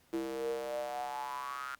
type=tone with high-pass filter sweep; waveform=square; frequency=66.2 Hz; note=C2; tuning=21 cents sharp; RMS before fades=-38 dBFS; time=0.13-1.75 s; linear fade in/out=0 ms; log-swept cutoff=340 to 1400 Hz; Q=9; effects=pink hiss -67 dBFS RMS until 1.79 s + Opus 48 kbps